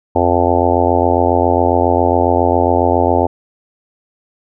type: harmonic tone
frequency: 87.31 Hz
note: F2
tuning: in tune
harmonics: 1 / 3 / 4 / 5 / 6 / 7 / 8 / 9 / 10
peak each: -19 / -19 / -19 / -19 / -19 / -19 / -19 / -19 / -19 dBFS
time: 0.15-3.27 s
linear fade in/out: 10 ms
effects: none